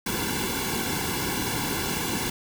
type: noise with comb filter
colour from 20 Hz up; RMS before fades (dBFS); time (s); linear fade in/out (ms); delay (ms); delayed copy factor
pink; -28; 0.06-2.3; 5; 1.6; -1
effects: none